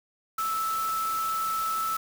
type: tone in noise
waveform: sine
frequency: 1313 Hz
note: E6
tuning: 7 cents flat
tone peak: -26 dBFS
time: 0.38-1.97 s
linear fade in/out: 5 ms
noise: white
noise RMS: -38 dBFS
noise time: 0.38-1.97 s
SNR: +9 dB
effects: none